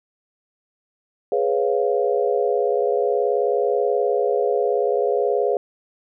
sine chord, C# dominant seventh, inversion second, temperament equal, 415.3 / 493.9 / 554.4 / 698.5 Hz, G#4 / B4 / C#5 / E#5, 0 / 0 / 0 / 0 cents, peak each -21 / -22 / -24 / -26 dBFS, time 1.32-5.57 s, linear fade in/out 2 ms, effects none

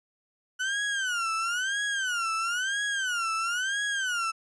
35% pulse tone with vibrato, 1480 Hz, F#6, in tune, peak -25 dBFS, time 0.59-4.32 s, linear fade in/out 20 ms, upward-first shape sine, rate 1 Hz, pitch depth 200 cents each way, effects resampled to 22050 Hz

